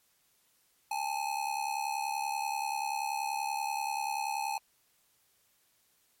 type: ring-modulated tone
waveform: square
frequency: 846 Hz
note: G#5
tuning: 32 cents sharp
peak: -29 dBFS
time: 0.91-4.58 s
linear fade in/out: 2 ms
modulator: 35.2 Hz
effects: white hiss -70 dBFS RMS until 6.2 s + MP3 64 kbps